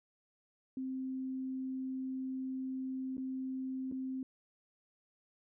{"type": "tone with dropouts", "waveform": "sine", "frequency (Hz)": 261.6, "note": "C4", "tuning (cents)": 0, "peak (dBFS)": -36, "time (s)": [0.77, 4.23], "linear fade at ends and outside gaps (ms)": 2, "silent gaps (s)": [[3.169, 3.179], [3.915, 3.922]], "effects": []}